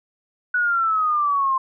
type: exponential sweep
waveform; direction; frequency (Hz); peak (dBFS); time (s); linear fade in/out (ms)
sine; down; 1480 to 1046.5; -17; 0.54-1.58; 5
effects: none